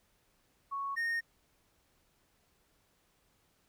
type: tone pair in turn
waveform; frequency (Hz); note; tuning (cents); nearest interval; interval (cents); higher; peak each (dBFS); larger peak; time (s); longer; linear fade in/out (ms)
sine / triangle; 1108.7 / 1846.5; C#6 / A#6; 0 / -17; major sixth; 883; second; -34 / -29; second; 0.71-0.96 / 0.96-1.21; neither; 20
effects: pink hiss -72 dBFS RMS until 3.68 s